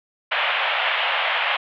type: band-pass noise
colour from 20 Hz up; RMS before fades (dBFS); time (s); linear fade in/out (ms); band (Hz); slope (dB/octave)
white; -22; 0.31-1.57; 10; 560 to 3200; 48
effects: none